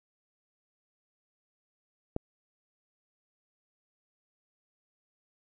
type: click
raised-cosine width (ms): 2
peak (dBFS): -17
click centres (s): 2.164
effects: none